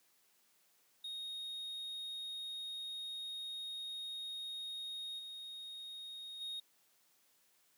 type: tone with level steps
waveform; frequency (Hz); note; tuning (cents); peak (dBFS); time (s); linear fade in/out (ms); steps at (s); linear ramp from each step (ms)
triangle; 3729; A#7; 0; -40 / -44 / -39; 1.04-6.6; 5; 5.18 / 6.4; 20
effects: white hiss -72 dBFS RMS until 7.77 s + high-pass 150 Hz 12 dB/octave